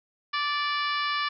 harmonic tone, 584 Hz, D5, 10 cents flat, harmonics 2 / 3 / 4 / 5 / 6 / 7 / 8 / 9, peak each -28 / -32 / -34 / -36 / -38 / -39 / -40 / -41 dBFS, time 0.33-1.29 s, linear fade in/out 10 ms, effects none

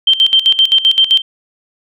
sine tone with tremolo, 3136 Hz, G7, in tune, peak -5 dBFS, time 0.07-1.22 s, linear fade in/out 5 ms, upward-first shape square, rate 7.7 Hz, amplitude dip 80%, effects none

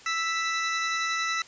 sawtooth tone pair together, 1320.6 / 1975.5 Hz, E6 / B6, +3 / 0 cents, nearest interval perfect fifth, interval 697 cents, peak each -25 dBFS, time 0.06-1.42 s, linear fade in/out 2 ms, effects white hiss -50 dBFS RMS until 1.47 s + resampled to 16000 Hz

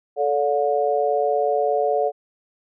sine tone cluster, 437.5 / 574 / 719 Hz, A4 / D5 / F#5, -10 / -40 / -50 cents, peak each -22 dBFS, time 0.16-2.12 s, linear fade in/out 50 ms, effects none

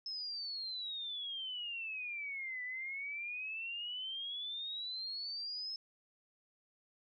sine exponential two-way sweep, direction down then up, 5230 to 1975.5 to 5230 Hz, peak -39 dBFS, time 0.06-5.76 s, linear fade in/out 2 ms, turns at 2.63 s, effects none

